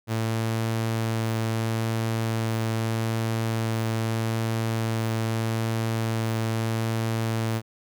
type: tone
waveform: sawtooth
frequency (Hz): 112.6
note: A2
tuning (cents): +40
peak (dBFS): -20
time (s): 0.07-7.62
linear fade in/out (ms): 50
effects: none